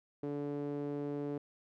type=tone with band-pass filter; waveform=sawtooth; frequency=144.5 Hz; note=D3; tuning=28 cents flat; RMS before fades=-38 dBFS; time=0.23-1.38 s; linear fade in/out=5 ms; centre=370 Hz; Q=3; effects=none